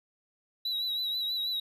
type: tone with vibrato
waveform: triangle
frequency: 3907 Hz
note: B7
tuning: 19 cents flat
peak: -28 dBFS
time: 0.65-1.6 s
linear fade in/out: 5 ms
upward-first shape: triangle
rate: 6.2 Hz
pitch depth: 54 cents each way
effects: none